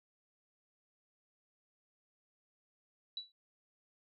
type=tone with exponential decay; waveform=sine; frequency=3936 Hz; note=B7; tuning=7 cents flat; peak=-35 dBFS; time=3.17-3.32 s; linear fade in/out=2 ms; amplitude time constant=32 ms; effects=none